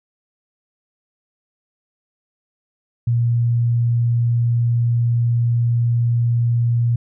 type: tone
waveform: sine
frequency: 118.4 Hz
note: A#2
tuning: 27 cents sharp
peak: -14 dBFS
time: 3.07-6.96 s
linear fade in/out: 5 ms
effects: none